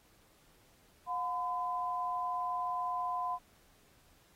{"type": "tone pair together", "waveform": "sine", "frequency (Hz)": [718.1, 1014], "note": ["F5", "B5"], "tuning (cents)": [48, 45], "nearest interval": "tritone", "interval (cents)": 597, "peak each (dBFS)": [-37, -34], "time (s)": [1.06, 3.39], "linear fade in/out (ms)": 50, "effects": ["pink hiss -66 dBFS RMS until 4.35 s", "AAC 48 kbps"]}